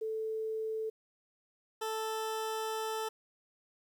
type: tone pair in turn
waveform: sine / 20% pulse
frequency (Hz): 440 / 440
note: A4 / A4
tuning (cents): 0 / 0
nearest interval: unison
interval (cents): 0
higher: neither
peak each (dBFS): -33 / -29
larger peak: second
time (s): 0.01-0.9 / 1.81-3.09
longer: second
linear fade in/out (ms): 10
effects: 11-bit